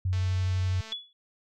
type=tone with vibrato; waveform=sine; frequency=92.5 Hz; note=F#2; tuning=in tune; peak=-24 dBFS; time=0.05-0.81 s; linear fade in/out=5 ms; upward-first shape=triangle; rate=12 Hz; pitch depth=20 cents each way
type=click train; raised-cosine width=0.2 ms; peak=-27 dBFS; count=177; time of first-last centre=0.13-0.926 s; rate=221 Hz
type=tone with exponential decay; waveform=sine; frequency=3410 Hz; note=G#7; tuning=45 cents sharp; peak=-27 dBFS; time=0.92-1.13 s; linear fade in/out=2 ms; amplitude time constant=45 ms
effects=none